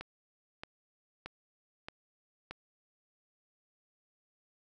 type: click train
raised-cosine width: 0.3 ms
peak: -25 dBFS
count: 5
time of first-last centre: 0.01-2.51 s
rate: 1.6 Hz
effects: none